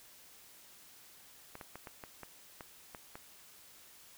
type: clicks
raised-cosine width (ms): 0.5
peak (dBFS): -30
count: 9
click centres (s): 1.554 / 1.612 / 1.756 / 1.872 / 2.038 / 2.233 / 2.608 / 2.948 / 3.155
effects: white hiss -58 dBFS RMS until 4.17 s